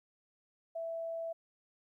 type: tone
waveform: sine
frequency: 661 Hz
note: E5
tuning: 5 cents sharp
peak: -36 dBFS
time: 0.75-1.33 s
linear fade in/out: 10 ms
effects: 13-bit